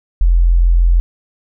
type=tone; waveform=sine; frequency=43 Hz; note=F1; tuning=26 cents flat; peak=-7 dBFS; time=0.21-1 s; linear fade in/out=0 ms; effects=none